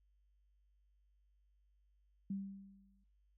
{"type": "tone with exponential decay", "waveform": "sine", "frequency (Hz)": 196, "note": "G3", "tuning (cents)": 0, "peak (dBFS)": -36, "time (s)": [2.3, 3.04], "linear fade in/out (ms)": 5, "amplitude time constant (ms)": 160, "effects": ["noise-tail reverb RT60 0.4 s tail -24 dB re dry", "added 50 Hz sine -70 dBFS peak until 3.37 s"]}